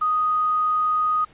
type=tone with quantisation; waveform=sine; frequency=1244.5 Hz; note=D#6; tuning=in tune; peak=-18 dBFS; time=0.01-1.25 s; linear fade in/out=10 ms; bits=7; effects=pink hiss -53 dBFS RMS until 1.33 s + resampled to 8000 Hz